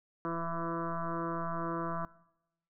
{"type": "tone with frequency modulation", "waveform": "sine", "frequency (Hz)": 500, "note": "B4", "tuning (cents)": 21, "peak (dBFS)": -32, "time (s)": [0.25, 2.05], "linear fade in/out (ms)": 0, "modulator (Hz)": 167, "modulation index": 5.1, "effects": ["noise-tail reverb RT60 0.9 s tail -21 dB re dry"]}